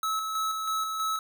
square tone with tremolo, 1297 Hz, E6, 28 cents flat, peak -27 dBFS, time 0.03-1.19 s, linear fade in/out 2 ms, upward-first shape square, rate 3.1 Hz, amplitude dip 35%, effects none

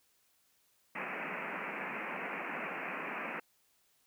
white band-pass noise, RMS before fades -40 dBFS, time 0.95-3.4 s, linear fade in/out 5 ms, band 160 to 2600 Hz, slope 96 dB/octave, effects white hiss -72 dBFS RMS until 4.06 s

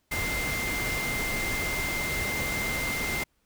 sine tone in noise, 2093 Hz, C7, in tune, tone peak -30 dBFS, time 0.11-3.24 s, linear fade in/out 10 ms, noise pink, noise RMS -32 dBFS, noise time 0.11-3.24 s, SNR -1 dB, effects pink hiss -72 dBFS RMS until 3.45 s

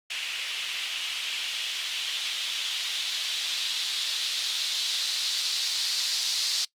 violet noise with low-pass filter sweep, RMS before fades -30 dBFS, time 0.1-6.65 s, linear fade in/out 5 ms, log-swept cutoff 2800 to 4400 Hz, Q 2.8, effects noise-tail reverb RT60 0.1 s tail -21 dB re dry + Opus 48 kbps

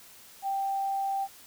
sine tone, 784 Hz, G5, in tune, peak -27 dBFS, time 0.42-1.28 s, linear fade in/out 50 ms, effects white hiss -52 dBFS RMS until 1.46 s

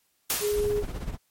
white noise with exponential decay, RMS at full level -25 dBFS, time 0.3-1.04 s, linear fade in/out 0 ms, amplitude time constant 160 ms
sine tone, 415.3 Hz, G#4, in tune, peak -23 dBFS, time 0.4-0.84 s, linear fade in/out 50 ms
brown noise with tremolo, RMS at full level -30 dBFS, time 0.51-1.18 s, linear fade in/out 50 ms, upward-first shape sine, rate 16 Hz, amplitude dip 65%
effects white hiss -70 dBFS RMS until 1.3 s + MP3 64 kbps

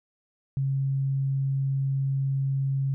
sine tone, 136.1 Hz, C#3, 31 cents flat, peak -23 dBFS, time 0.57-2.94 s, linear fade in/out 0 ms, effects none

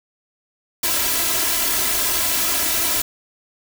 white noise with comb filter, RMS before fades -20 dBFS, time 0.83-3.02 s, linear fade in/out 5 ms, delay 3 ms, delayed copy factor +1, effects none

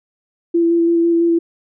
sine tone with vibrato, 337.2 Hz, E4, 39 cents sharp, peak -11 dBFS, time 0.54-1.39 s, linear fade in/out 10 ms, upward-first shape square, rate 6 Hz, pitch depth 11 cents each way, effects none

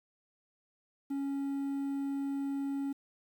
triangle tone with quantisation, 277.2 Hz, C#4, in tune, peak -30 dBFS, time 1.1-2.93 s, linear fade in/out 10 ms, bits 10, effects none

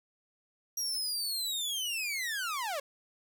sawtooth linear sweep, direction down, 5730 to 530 Hz, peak -29 dBFS, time 0.77-2.8 s, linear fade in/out 5 ms, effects none

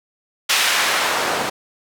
white noise with band-pass filter sweep, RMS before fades -19 dBFS, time 0.49-1.5 s, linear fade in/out 10 ms, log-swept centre 2400 to 530 Hz, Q 0.77, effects none

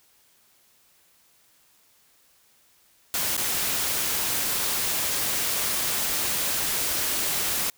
white noise with dropouts, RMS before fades -26 dBFS, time 3.14-7.7 s, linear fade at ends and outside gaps 1 ms, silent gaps 3.367-3.377 s, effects white hiss -61 dBFS RMS until 7.77 s

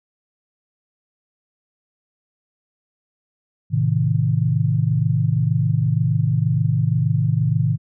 sine chord, A diminished, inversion none, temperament just, 110 / 132 / 158.4 Hz, A2 / C3 / Eb3, 0 / +16 / +31 cents, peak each -20 dBFS, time 3.7-7.78 s, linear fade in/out 50 ms, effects none

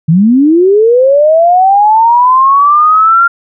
sine linear sweep, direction up, 150 to 1396.9 Hz, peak -3 dBFS, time 0.08-3.28 s, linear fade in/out 10 ms, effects none

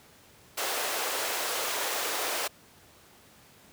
pink high-pass noise, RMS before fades -31 dBFS, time 0.57-2.48 s, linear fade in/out 10 ms, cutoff 430 Hz, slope 24 dB/octave, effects pink hiss -56 dBFS RMS until 3.72 s + high-pass 80 Hz 12 dB/octave

